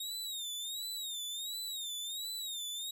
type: tone with vibrato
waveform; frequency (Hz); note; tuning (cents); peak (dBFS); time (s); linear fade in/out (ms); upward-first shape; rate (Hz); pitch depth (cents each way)
sawtooth; 3729; A#7; 0; -35; 0-2.91; 5; sine; 1.4; 120
effects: none